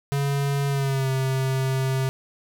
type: tone with pitch glide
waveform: square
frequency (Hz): 140.4 to 132.52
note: C#3 to C3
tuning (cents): +22 to +22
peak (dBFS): -22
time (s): 0.12-2.09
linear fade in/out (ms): 0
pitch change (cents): -100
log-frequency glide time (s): 0.68-1.09
effects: none